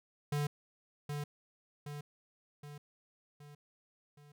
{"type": "tone with echo", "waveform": "square", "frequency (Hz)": 146.2, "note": "D3", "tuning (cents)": -7, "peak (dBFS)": -32, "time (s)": [0.32, 0.47], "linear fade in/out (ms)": 5, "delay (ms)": 770, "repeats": 5, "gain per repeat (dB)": -5, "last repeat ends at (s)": 4.32, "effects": []}